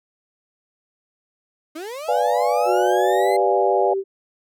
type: linear sweep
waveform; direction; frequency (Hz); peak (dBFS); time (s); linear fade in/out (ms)
35% pulse; up; 295.8 to 2085; -28; 1.75-3.37; 10
type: chord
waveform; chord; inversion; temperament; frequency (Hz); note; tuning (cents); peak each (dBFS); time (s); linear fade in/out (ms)
sine; B diminished seventh; none; equal; 493.9 / 587.3 / 698.5 / 830.6; B4 / D5 / F5 / Ab5; 0 / 0 / 0 / 0; -22; 2.08-3.94; 10
type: tone with pitch glide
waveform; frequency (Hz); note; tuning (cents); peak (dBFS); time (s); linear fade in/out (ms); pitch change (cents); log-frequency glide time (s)
sine; 367.2 to 388.6; F#4 to G4; -13 to -15; -20; 2.65-4.04; 50; +98; 2.92-3.29
effects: none